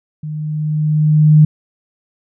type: tone with level ramp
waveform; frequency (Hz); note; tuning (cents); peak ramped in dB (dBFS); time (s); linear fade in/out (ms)
sine; 152.8; D#3; -31; -22 to -3; 0.23-1.45; 5
effects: none